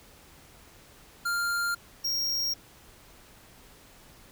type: tone pair in turn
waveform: square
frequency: 1396.9 / 5588 Hz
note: F6 / F8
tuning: 0 / 0 cents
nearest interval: 2 octaves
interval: 2400 cents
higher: second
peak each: -27 / -27 dBFS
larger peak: neither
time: 1.25-1.75 / 2.04-2.54 s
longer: neither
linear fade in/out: 10 ms
effects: pink hiss -54 dBFS RMS until 4.31 s